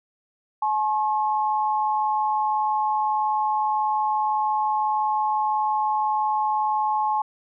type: tone pair together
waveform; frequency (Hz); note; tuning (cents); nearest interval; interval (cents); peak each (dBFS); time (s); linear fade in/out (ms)
sine; 854 / 1079.7; G#5 / C#6; +48 / -46; major third; 406; -21 / -26; 0.62-7.22; 5
effects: none